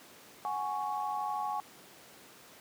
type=chord; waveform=sine; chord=F# suspended second; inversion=none; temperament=just; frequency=740 / 832.5 / 1110 Hz; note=F#5 / G#5 / C#6; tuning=0 / +4 / +2 cents; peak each=-39 / -34 / -37 dBFS; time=0.45-1.6 s; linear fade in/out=0 ms; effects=pink hiss -54 dBFS RMS until 2.6 s + high-pass 200 Hz 12 dB/octave